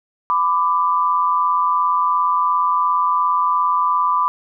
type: tone pair together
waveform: sine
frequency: 1000 / 1177.2 Hz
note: B5 / D6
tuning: +21 / +4 cents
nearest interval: minor third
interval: 283 cents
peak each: -17 dBFS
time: 0.3-4.28 s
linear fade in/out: 0 ms
effects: none